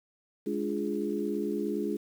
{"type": "harmonic tone with a mistuned harmonic", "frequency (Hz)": 69.5, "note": "C#2", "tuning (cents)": 5, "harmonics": [3, 4, 5, 6], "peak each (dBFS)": [-34, -34, -34, -34], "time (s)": [0.46, 1.97], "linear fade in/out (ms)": 10, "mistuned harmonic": 4, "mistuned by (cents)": 75, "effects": ["9-bit"]}